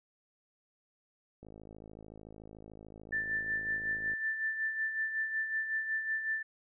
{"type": "click train", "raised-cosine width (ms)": 2, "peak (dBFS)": -37, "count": 146, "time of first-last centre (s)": [1.43, 4.135], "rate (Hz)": 53.6}
{"type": "tone with tremolo", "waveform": "sine", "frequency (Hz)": 1769, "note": "A6", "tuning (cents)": 9, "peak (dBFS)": -29, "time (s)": [3.12, 6.43], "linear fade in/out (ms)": 10, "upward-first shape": "sine", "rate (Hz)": 5.4, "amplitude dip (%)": 55}
{"effects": []}